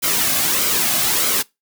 white noise with flanger, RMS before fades -18 dBFS, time 0.02-1.43 s, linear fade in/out 20 ms, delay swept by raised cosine 1.1 to 2.2 ms, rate 1.6 Hz, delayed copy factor -0.55, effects noise-tail reverb RT60 0.2 s tail -23 dB re dry

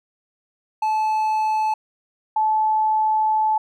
triangle / sine tone pair in turn, 867 / 867 Hz, A5 / A5, -26 / -26 cents, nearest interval unison, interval 0 cents, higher neither, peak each -16 dBFS, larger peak neither, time 0.82-1.74 / 2.36-3.58 s, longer second, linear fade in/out 5 ms, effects none

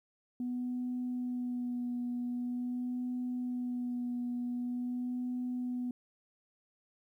sine tone with vibrato, 246.3 Hz, B3, 5 cents flat, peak -32 dBFS, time 0.4-5.91 s, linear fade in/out 2 ms, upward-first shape sine, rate 0.45 Hz, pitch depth 18 cents each way, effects tanh soft clip ceiling -29 dBFS + 12-bit

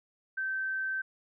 sine tone, 1549 Hz, G6, 21 cents flat, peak -30 dBFS, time 0.37-1.02 s, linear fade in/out 10 ms, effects none

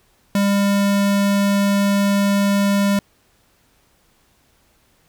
square tone, 200.3 Hz, G3, 38 cents sharp, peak -15 dBFS, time 0.35-2.99 s, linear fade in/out 2 ms, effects pink hiss -59 dBFS RMS until 5.08 s

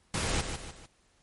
pink noise with echo, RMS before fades -30 dBFS, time 0.14-0.41 s, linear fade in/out 2 ms, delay 150 ms, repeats 3, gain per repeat -7 dB, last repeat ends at 0.86 s, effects pink hiss -67 dBFS RMS until 1.22 s + MP3 48 kbps

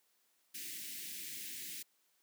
white band-stop noise, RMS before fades -45 dBFS, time 0.54-1.83 s, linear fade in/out 10 ms, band 370 to 1800 Hz, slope 48 dB/octave, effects white hiss -75 dBFS RMS until 2.22 s + high-pass 200 Hz 12 dB/octave

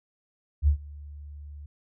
sine tone with ADSR envelope, 73 Hz, D2, 10 cents flat, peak -15 dBFS, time 0.62-1.66 s, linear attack 55 ms, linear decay 94 ms, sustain -24 dB, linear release 4 ms, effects none

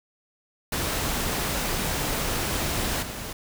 pink noise with level steps, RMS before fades -27 / -35 dBFS, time 0.72-3.33 s, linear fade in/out 5 ms, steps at 3.02 s, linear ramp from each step 10 ms, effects none

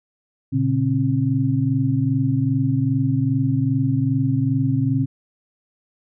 sine tone cluster, 117.8 / 140.3 / 268 Hz, A#2 / C#3 / C4, +19 / +21 / +42 cents, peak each -21 dBFS, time 0.52-5.06 s, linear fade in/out 20 ms, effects none

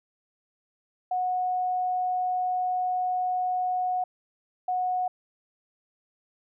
sine tone pair in turn, 732 / 732 Hz, F#5 / F#5, -19 / -19 cents, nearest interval unison, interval 0 cents, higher neither, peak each -24 dBFS, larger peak neither, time 1.11-4.04 / 4.68-5.08 s, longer first, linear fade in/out 5 ms, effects none

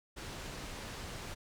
pink low-pass noise, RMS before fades -44 dBFS, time 0.16-1.35 s, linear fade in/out 20 ms, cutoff 7700 Hz, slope 12 dB/octave, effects none

